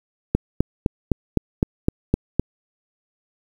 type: click train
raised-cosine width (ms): 3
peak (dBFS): -3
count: 9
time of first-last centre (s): 0.35-2.396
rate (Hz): 3.91
effects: 7-bit